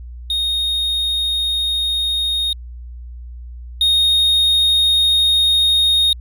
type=tone pair in turn; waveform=triangle; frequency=3714 / 3714 Hz; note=A#7 / A#7; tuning=-7 / -7 cents; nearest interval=unison; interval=0 cents; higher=neither; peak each=-15 / -10 dBFS; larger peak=second; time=0.3-2.53 / 3.81-6.13 s; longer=second; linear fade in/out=2 ms; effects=added 60 Hz sine -30 dBFS peak until 6.2 s